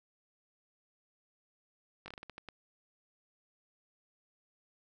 slowing click train, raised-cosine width 0.3 ms, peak -29 dBFS, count 9, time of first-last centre 2.06-2.487 s, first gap 20 ms, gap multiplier 1.27, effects none

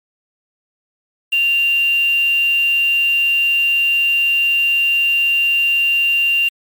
sine tone with quantisation, 2778 Hz, F7, 10 cents flat, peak -12 dBFS, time 1.32-6.49 s, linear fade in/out 10 ms, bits 5, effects MP3 96 kbps

